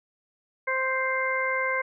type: harmonic tone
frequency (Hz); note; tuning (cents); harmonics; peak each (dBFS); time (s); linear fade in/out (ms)
523.3; C5; 0; 1 / 2 / 3 / 4; -30 / -30 / -30 / -28; 0.67-1.82; 10
effects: none